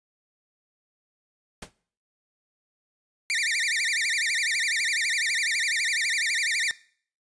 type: noise with exponential decay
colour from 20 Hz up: pink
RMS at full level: -32 dBFS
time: 1.62-1.72 s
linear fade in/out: 5 ms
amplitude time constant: 20 ms
type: tone with vibrato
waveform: sawtooth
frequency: 2071 Hz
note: C7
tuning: 18 cents flat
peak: -20 dBFS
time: 3.3-6.71 s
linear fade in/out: 0 ms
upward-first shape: sine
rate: 12 Hz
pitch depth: 260 cents each way
effects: noise-tail reverb RT60 0.5 s tail -20 dB re dry + resampled to 22050 Hz